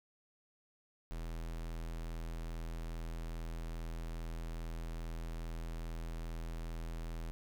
square tone, 41.2 Hz, E1, in tune, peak -40 dBFS, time 1.11-7.31 s, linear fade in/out 0 ms, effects none

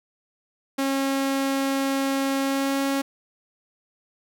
sawtooth tone with pitch glide, 272.2 to 274.6 Hz, C#4 to C#4, -31 to -16 cents, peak -18 dBFS, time 0.78-3.02 s, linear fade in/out 10 ms, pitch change +15 cents, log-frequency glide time 2.41-2.81 s, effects none

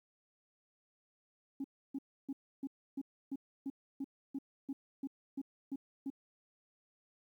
sine tone bursts, 273.6 Hz, C#4, 23 cents flat, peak -35 dBFS, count 14, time 1.6-6.102 s, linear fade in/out 5 ms, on 43 ms, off 300 ms, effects tanh soft clip ceiling -33 dBFS + 12-bit

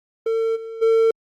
triangle tone with level steps, 451 Hz, A4, 43 cents sharp, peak -16 / -28 / -11 dBFS, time 0.26-1.11 s, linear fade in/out 5 ms, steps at 0.55 / 0.81 s, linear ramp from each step 20 ms, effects Opus 32 kbps

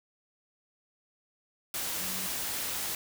sine tone in noise, 186.8 Hz, F#3, 17 cents sharp, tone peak -44 dBFS, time 2-2.27 s, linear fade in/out 2 ms, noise white, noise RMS -34 dBFS, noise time 1.74-2.95 s, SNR -13 dB, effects none

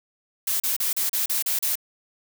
blue noise bursts, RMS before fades -24 dBFS, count 8, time 0.47-1.755 s, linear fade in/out 5 ms, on 130 ms, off 35 ms, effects none

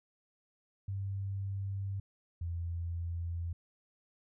sine tone pair in turn, 98 / 85.1 Hz, G2 / F2, 0 / -44 cents, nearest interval major second, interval 244 cents, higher first, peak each -34 / -34 dBFS, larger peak neither, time 0.88-2 / 2.41-3.53 s, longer neither, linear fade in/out 5 ms, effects none

